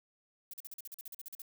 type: noise bursts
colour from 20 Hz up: violet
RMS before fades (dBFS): -45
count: 14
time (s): 0.51-1.419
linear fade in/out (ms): 2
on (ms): 25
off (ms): 43
effects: none